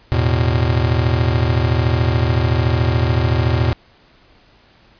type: chord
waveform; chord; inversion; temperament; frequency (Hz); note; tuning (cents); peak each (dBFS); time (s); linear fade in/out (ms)
square; E suspended fourth; none; just; 82.41 / 109.88 / 123.61; E2 / A2 / B2; 0 / -2 / +2; -19; 0.12-3.73; 0
effects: pink hiss -51 dBFS RMS until 4.99 s + resampled to 11025 Hz